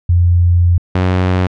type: tone pair in turn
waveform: sine / sawtooth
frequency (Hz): 87.31 / 91.89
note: F2 / F#2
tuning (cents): 0 / -11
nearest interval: minor second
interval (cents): 89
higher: second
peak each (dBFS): -7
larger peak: neither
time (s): 0.09-0.78 / 0.95-1.47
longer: first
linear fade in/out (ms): 5
effects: low-pass 3000 Hz 12 dB/octave